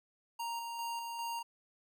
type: tone with tremolo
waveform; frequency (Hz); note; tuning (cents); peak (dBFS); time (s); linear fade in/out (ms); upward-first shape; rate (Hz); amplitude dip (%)
square; 932.3; A#5; 0; -37; 0.39-1.43; 10; square; 2.5; 30
effects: none